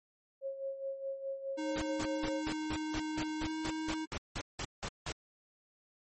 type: tone with tremolo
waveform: sine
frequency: 543 Hz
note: C#5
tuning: 36 cents flat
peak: -34 dBFS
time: 0.41-2.44 s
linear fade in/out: 50 ms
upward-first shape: sine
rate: 4.8 Hz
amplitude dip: 65%
type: tone with pitch glide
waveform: square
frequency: 310 to 315.1 Hz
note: D#4 to D#4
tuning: -6 to +22 cents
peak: -36 dBFS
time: 1.57-4.06 s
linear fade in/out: 20 ms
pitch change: +28 cents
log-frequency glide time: 3.38-3.49 s
type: noise bursts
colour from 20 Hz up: pink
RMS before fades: -38 dBFS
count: 15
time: 1.76-5.12 s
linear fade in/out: 0 ms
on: 56 ms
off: 180 ms
effects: MP3 32 kbps